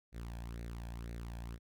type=tone with flanger; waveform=sawtooth; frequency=58 Hz; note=A#1; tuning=8 cents flat; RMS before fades=-44 dBFS; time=0.12-1.59 s; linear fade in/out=50 ms; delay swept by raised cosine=0.47 to 1.23 ms; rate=2 Hz; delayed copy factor=+0.65; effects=none